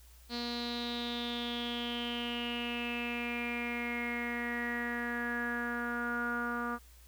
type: tone with low-pass filter sweep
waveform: sawtooth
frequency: 238.9 Hz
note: A#3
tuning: 43 cents sharp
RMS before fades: -36 dBFS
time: 0.29-6.79 s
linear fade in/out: 50 ms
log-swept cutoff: 4300 to 1300 Hz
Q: 9.7
effects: added 60 Hz sine -55 dBFS peak until 7.07 s + white hiss -62 dBFS RMS until 7.07 s